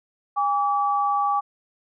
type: tone pair together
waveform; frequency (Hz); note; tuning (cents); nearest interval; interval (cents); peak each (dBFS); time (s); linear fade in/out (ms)
sine; 813 / 1149.8; G#5 / D6; -37 / -37; tritone; 600; -22; 0.36-1.41; 20
effects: none